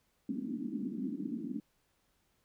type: band-pass noise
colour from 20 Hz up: pink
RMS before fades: -38 dBFS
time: 0.29-1.6 s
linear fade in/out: 2 ms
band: 210 to 290 Hz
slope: 48 dB/octave
effects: pink hiss -75 dBFS RMS until 2.44 s